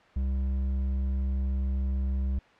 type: tone with hard clipping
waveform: sine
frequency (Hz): 66.2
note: C2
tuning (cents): +21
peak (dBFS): -27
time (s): 0.16-2.39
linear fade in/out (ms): 5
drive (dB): 6
effects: white hiss -56 dBFS RMS until 2.59 s + low-pass 2000 Hz 12 dB/octave